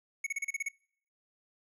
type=tone bursts; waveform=square; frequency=2217 Hz; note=C#7; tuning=in tune; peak=-31 dBFS; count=8; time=0.24-0.686 s; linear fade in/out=5 ms; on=26 ms; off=34 ms; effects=noise-tail reverb RT60 0.6 s tail -25 dB re dry + low-pass 11000 Hz 12 dB/octave